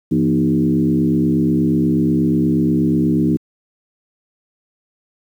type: tone with frequency modulation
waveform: sine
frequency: 237.8 Hz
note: A#3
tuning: 35 cents sharp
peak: -12 dBFS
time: 0.11-3.37 s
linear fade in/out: 10 ms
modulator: 68.3 Hz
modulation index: 1.5
effects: high-pass 100 Hz 12 dB/octave + 8-bit